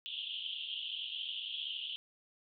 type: band-pass noise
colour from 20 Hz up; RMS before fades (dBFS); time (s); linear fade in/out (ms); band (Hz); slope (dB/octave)
white; -41; 0.06-1.96; 0; 2900 to 3400; 96
effects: none